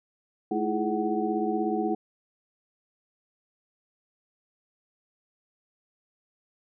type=tone cluster; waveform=sine; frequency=215.9 / 321.9 / 338.2 / 419.5 / 746 Hz; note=A3 / E4 / E4 / G#4 / F#5; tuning=-33 / -41 / +44 / +17 / +14 cents; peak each=-31 dBFS; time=0.51-1.95 s; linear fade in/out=5 ms; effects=none